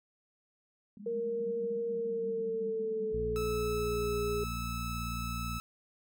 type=band-pass noise; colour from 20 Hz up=pink; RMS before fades=-46 dBFS; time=0.97-3.12 s; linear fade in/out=2 ms; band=190 to 220 Hz; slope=96 dB/octave
type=tone with pitch glide; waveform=sine; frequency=466.2 to 412.9 Hz; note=A#4 to G#4; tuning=0 to -10 cents; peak=-31 dBFS; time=1.06-4.44 s; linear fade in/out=5 ms; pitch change=-210 cents; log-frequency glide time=1.89-4.13 s
type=harmonic tone; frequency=58.27 Hz; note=A#1; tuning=in tune; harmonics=1 / 2 / 3 / 4; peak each=-38 / -41 / -43 / -44 dBFS; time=3.13-5.59 s; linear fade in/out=10 ms
type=tone; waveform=sawtooth; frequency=1306 Hz; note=E6; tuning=17 cents flat; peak=-35 dBFS; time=3.36-5.6 s; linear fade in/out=0 ms
effects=none